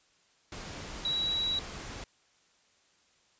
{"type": "tone in noise", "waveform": "sine", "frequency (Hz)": 3894, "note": "B7", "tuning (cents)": -25, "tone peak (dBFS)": -28, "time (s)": [1.05, 1.59], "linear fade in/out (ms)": 2, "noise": "pink", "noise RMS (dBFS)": -42, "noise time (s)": [0.52, 2.04], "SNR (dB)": 11, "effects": ["white hiss -67 dBFS RMS until 3.39 s", "resampled to 16000 Hz"]}